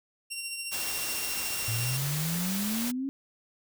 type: tone with tremolo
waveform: 15% pulse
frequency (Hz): 2752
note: F7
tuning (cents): -26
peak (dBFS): -25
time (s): 0.3-1.98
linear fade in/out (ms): 20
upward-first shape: triangle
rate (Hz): 14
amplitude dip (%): 45
type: noise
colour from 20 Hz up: white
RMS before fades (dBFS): -34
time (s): 0.71-2.92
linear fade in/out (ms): 20
type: exponential sweep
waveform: sine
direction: up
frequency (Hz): 110 to 277.2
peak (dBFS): -29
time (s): 1.68-3.09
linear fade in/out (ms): 0
effects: none